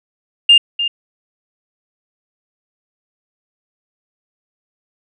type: tone with echo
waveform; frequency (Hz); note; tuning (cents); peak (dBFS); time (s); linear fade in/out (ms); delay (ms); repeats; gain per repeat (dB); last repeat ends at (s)
sine; 2810; F7; +10; -3; 0.49-0.58; 5; 300; 1; -12; 0.88
effects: tanh soft clip ceiling 0 dBFS